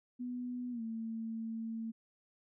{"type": "tone with pitch glide", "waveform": "sine", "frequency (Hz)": [246.9, 225.1], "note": ["B3", "A3"], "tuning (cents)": [0, 40], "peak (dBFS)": -37, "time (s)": [0.19, 1.92], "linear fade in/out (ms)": 20, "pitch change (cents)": -160, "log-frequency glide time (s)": [0.71, 0.82], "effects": []}